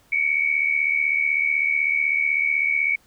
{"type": "tone pair together", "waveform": "sine", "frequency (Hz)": [2231, 2307], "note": ["C#7", "D7"], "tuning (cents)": [11, -31], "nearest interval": "minor second", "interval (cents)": 58, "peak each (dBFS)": [-20, -23], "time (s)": [0.12, 2.96], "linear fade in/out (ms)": 5, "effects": ["pink hiss -58 dBFS RMS until 3.06 s"]}